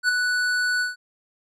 square tone with ADSR envelope, 1482 Hz, F#6, 2 cents sharp, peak -16 dBFS, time 0.03-0.96 s, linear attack 56 ms, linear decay 11 ms, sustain -5 dB, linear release 150 ms, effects low-pass 8000 Hz 12 dB/octave

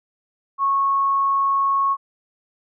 sine tone, 1100 Hz, C#6, 14 cents flat, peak -16 dBFS, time 0.58-1.97 s, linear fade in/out 50 ms, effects none

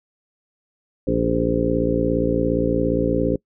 harmonic tone with a mistuned harmonic, 57.3 Hz, A#1, 29 cents flat, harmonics 1 / 2 / 3 / 4 / 5 / 6 / 7 / 8 / 9, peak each -28 / -29 / -26 / -28 / -22 / -31 / -25 / -29 / -24 dBFS, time 1.07-3.36 s, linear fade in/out 5 ms, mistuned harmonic 8, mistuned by -48 cents, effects noise-tail reverb RT60 0.1 s tail -24 dB re dry

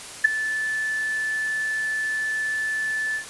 sine tone with ADSR envelope, 1747 Hz, A6, 13 cents flat, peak -8 dBFS, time 0.24-3.25 s, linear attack 11 ms, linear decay 10 ms, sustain -15 dB, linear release 100 ms, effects white hiss -38 dBFS RMS until 3.29 s + resampled to 24000 Hz

